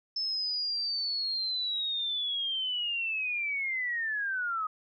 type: linear sweep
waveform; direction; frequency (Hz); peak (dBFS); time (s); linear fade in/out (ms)
sine; down; 5274 to 1244.5; -29; 0.16-4.67; 5
effects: none